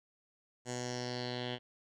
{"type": "tone with low-pass filter sweep", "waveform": "10% pulse", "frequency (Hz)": 123.47, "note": "B2", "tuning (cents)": 0, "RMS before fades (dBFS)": -39, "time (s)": [0.65, 1.59], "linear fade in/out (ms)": 50, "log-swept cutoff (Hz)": [7400, 3200], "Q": 4.5, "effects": []}